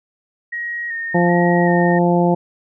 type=tone with vibrato; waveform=sine; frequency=1864.7 Hz; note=A#6; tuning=in tune; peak=-22 dBFS; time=0.52-1.99 s; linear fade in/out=10 ms; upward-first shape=square; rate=1.3 Hz; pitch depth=25 cents each way
type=harmonic tone; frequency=174.4 Hz; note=F3; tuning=2 cents flat; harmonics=1 / 2 / 3 / 4 / 5; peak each=-15 / -18 / -20 / -21 / -22 dBFS; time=1.14-2.35 s; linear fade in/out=10 ms
effects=none